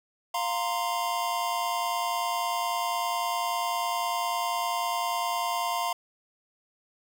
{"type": "chord", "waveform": "square", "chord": "F suspended fourth", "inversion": "none", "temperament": "equal with one note detuned", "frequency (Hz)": [698.5, 932.3, 1042.3], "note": ["F5", "Bb5", "C6"], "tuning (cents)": [0, 0, -7], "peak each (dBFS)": -32, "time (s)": [0.34, 5.93], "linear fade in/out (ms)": 5, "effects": []}